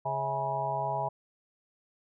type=harmonic tone with a mistuned harmonic; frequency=138.59 Hz; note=C#3; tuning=in tune; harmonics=1 / 3 / 4 / 5 / 6 / 7; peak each=-38 / -42 / -43 / -34 / -33 / -34 dBFS; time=0.05-1.09 s; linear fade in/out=10 ms; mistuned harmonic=5; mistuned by=-100 cents; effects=none